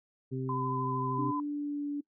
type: harmonic tone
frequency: 130.81 Hz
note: C3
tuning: in tune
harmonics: 1 / 2 / 3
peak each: -34 / -37 / -39 dBFS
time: 0.31-1.32 s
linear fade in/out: 20 ms
type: tone with vibrato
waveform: sine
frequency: 1013 Hz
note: B5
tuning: 44 cents sharp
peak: -33 dBFS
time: 0.49-1.4 s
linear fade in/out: 2 ms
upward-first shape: triangle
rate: 13 Hz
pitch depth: 27 cents each way
type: tone with pitch glide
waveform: sine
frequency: 292.3 to 288.9 Hz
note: D4 to D4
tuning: -8 to -28 cents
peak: -31 dBFS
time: 1.18-2.01 s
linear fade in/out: 10 ms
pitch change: -20 cents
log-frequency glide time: 1.47-1.89 s
effects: noise-tail reverb RT60 0.1 s tail -22 dB re dry